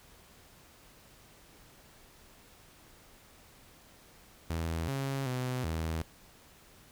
sawtooth tone with pitch steps, 82.1 / 136.4 / 126.9 / 80.8 Hz, E2 / C#3 / B2 / E2, -6 / -28 / +47 / -34 cents, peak -28 dBFS, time 4.5-6.02 s, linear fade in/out 0 ms, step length 380 ms, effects pink hiss -58 dBFS RMS until 6.91 s

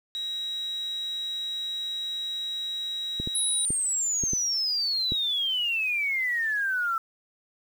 sine tone, 3841 Hz, B7, 49 cents flat, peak -29 dBFS, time 0.15-3.65 s, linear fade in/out 0 ms
clicks, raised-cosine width 3 ms, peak -19 dBFS, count 6, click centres 3.2 / 3.274 / 3.705 / 4.237 / 4.334 / 5.121 s
sine exponential sweep, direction down, 10840 to 1318.5 Hz, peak -24 dBFS, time 3.35-6.98 s, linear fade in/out 2 ms
effects 8-bit

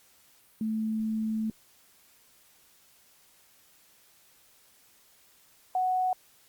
sine tone pair in turn, 219.3 / 740.4 Hz, A3 / F#5, -6 / +1 cents, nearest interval octave + major sixth, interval 2107 cents, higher second, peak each -27 / -24 dBFS, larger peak second, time 0.61-1.5 / 5.75-6.13 s, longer first, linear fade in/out 2 ms, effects white hiss -61 dBFS RMS until 6.48 s + Opus 48 kbps

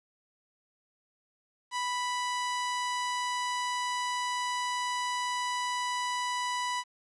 sawtooth tone, 987.8 Hz, B5, in tune, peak -26 dBFS, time 1.71-6.84 s, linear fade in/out 50 ms, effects resampled to 22050 Hz + 10-bit

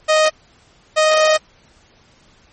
sawtooth tone pair in turn, 622.3 / 622.3 Hz, D#5 / D#5, 0 / 0 cents, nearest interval unison, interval 0 cents, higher neither, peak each -7 dBFS, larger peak neither, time 0.08-0.3 / 0.96-1.38 s, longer second, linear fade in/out 20 ms, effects pink hiss -52 dBFS RMS until 2.52 s + MP3 32 kbps

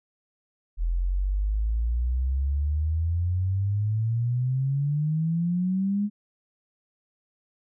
sine exponential sweep, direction up, 41.2 to 209.4 Hz, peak -22 dBFS, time 0.77-6.1 s, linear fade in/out 50 ms, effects none

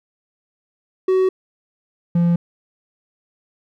triangle tone pair in turn, 375.4 / 171.82 Hz, F#4 / F3, +25 / -28 cents, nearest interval octave + major second, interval 1353 cents, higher first, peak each -11 dBFS, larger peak neither, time 1.08-1.29 / 2.15-2.36 s, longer neither, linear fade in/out 5 ms, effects none

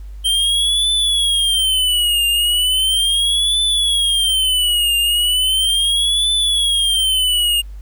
square tone with vibrato, 3136 Hz, G7, in tune, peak -14 dBFS, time 0.24-7.62 s, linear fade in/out 20 ms, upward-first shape triangle, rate 0.37 Hz, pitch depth 200 cents each way, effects added 50 Hz sine -29 dBFS peak until 7.81 s + pink hiss -55 dBFS RMS until 7.81 s

